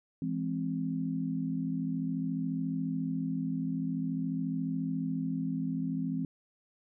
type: chord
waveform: sine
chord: E augmented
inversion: none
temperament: equal with one note detuned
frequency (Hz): 167.21 / 207.7 / 261.6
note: E3 / G#3 / B#3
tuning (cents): +25 / 0 / 0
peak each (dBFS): -34 / -38 / -33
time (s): 0.22-6.25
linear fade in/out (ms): 2
effects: none